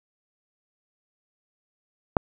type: click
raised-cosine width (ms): 1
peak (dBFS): -4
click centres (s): 2.168
effects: none